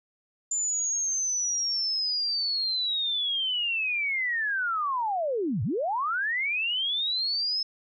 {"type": "linear two-way sweep", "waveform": "sine", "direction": "down then up", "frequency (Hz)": [7160, 92, 5250], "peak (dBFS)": -25, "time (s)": [0.51, 7.63], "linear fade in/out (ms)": 5, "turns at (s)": 5.63, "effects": []}